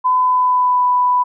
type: tone with pitch glide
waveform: sine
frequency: 1010 to 992.1 Hz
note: B5 to B5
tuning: +39 to +8 cents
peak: -11 dBFS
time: 0.04-1.24 s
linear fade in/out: 20 ms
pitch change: -31 cents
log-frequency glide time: 0.16-0.85 s
effects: none